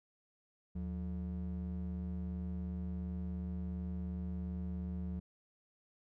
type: ring-modulated tone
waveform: triangle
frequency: 129.3 Hz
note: C3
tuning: 20 cents flat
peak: -32 dBFS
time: 0.75-5.2 s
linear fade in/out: 10 ms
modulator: 51.4 Hz
effects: none